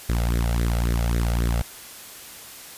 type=tone with flanger; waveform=sawtooth; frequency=58.2 Hz; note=A#1; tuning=2 cents flat; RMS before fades=-22 dBFS; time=0.09-1.62 s; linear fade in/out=5 ms; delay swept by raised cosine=0.51 to 1.51 ms; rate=3.7 Hz; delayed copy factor=+0.75; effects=white hiss -41 dBFS RMS until 2.77 s + resampled to 32000 Hz